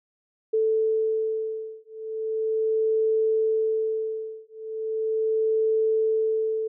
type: beating tone pair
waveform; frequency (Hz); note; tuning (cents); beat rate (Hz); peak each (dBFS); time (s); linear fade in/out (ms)
sine; 440 / 440.38; A4 / A4; 0 / +1; 0.38; -25; 0.53-6.68; 10
effects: none